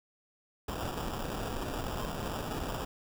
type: noise with sample-and-hold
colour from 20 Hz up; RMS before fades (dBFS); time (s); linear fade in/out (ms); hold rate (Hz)
pink; -36; 0.68-2.85; 5; 2100
effects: none